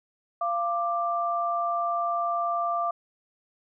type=tone pair together; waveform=sine; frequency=689.8 / 1180 Hz; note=F5 / D6; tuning=-22 / +8 cents; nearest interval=major sixth; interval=930 cents; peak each=-27 dBFS; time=0.41-2.91 s; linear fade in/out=5 ms; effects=none